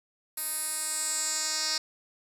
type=tone with band-pass filter sweep; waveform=10% pulse; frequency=311.1 Hz; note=D#4; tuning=in tune; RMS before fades=-31 dBFS; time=0.37-1.78 s; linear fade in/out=5 ms; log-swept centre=12000 to 5500 Hz; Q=3.4; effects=none